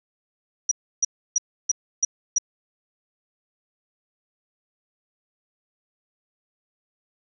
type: tone bursts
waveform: sine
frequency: 5800 Hz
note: F#8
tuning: 35 cents flat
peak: -16 dBFS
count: 6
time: 0.69-2.384 s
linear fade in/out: 5 ms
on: 24 ms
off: 310 ms
effects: none